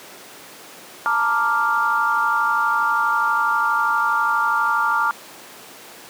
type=chord; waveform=sine; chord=Bb major seventh; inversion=third; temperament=equal; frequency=880 / 932.3 / 1174.7 / 1396.9 Hz; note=A5 / Bb5 / D6 / F6; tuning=0 / 0 / 0 / 0 cents; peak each=-25 / -24 / -21 / -20 dBFS; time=1.06-5.11 s; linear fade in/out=0 ms; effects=pink hiss -40 dBFS RMS until 6.09 s + high-pass 300 Hz 12 dB/octave